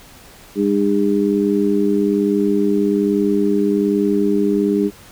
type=harmonic tone; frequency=101.2 Hz; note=G#2; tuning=44 cents flat; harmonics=2 / 3 / 4; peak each=-18 / -18 / -18 dBFS; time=0.55-4.91 s; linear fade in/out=50 ms; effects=pink hiss -43 dBFS RMS until 5.11 s